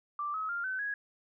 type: tone with pitch steps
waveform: sine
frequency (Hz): 1174.7 / 1281 / 1397 / 1523.4 / 1661.3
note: D6 / E6 / F6 / G6 / G#6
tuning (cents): 0 / -50 / 0 / -50 / 0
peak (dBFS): -32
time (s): 0.19-0.94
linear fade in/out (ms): 2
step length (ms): 150
effects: none